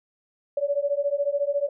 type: beating tone pair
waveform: sine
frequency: 563 / 577 Hz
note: C#5 / D5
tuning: +27 / -31 cents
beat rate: 14 Hz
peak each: -25 dBFS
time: 0.57-1.69 s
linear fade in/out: 5 ms
effects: none